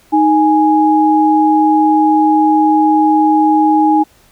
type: tone pair together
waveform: sine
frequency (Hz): 311.1 / 830.5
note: D#4 / G#5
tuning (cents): 0 / 0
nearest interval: octave + perfect fourth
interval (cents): 1700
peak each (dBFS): -10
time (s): 0.12-4.04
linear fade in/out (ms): 20
effects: pink hiss -49 dBFS RMS until 4.31 s